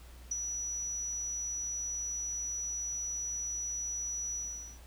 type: tone with ADSR envelope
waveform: sine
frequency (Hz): 5880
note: F#8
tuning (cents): -12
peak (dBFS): -29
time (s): 0.31-4.79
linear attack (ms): 6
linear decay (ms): 23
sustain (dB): -5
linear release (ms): 430
effects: added 60 Hz sine -49 dBFS peak until 4.86 s + pink hiss -58 dBFS RMS until 4.86 s